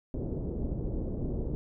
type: low-pass noise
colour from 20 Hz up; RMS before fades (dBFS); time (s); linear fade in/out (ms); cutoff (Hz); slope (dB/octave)
pink; -33; 0.14-1.55; 0; 470; 24
effects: none